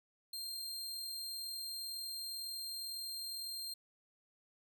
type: tone with amplitude modulation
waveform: sawtooth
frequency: 4186 Hz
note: C8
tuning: in tune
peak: -37 dBFS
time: 0.33-3.74 s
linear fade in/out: 5 ms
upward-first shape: sine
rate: 39.9 Hz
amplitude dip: 25%
effects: none